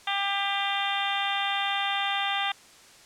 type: harmonic tone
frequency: 397.7 Hz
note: G4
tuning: 25 cents sharp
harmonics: 2 / 3 / 4 / 5 / 6 / 7 / 8 / 9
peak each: -30 / -34 / -35 / -34 / -37 / -35 / -34 / -33 dBFS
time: 0.07-2.52 s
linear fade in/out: 5 ms
effects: white hiss -52 dBFS RMS until 3.05 s + low-pass 8000 Hz 12 dB/octave